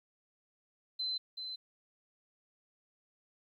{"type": "tone with echo", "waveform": "sine", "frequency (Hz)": 4060, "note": "B7", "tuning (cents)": 47, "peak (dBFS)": -33, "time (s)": [0.99, 1.18], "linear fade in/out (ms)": 10, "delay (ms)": 380, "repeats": 1, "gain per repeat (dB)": -6, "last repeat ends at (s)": 1.56, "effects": ["12-bit"]}